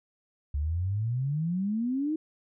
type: exponential sweep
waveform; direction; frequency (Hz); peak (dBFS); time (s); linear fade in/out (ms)
sine; up; 69.3 to 321.1; -26; 0.54-2.16; 5
effects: none